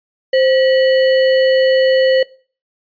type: tone with sample-and-hold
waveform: sine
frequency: 523.3 Hz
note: C5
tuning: in tune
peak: -9 dBFS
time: 0.33-2.23 s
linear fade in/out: 5 ms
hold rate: 2450 Hz
effects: noise-tail reverb RT60 0.4 s tail -21 dB re dry + resampled to 11025 Hz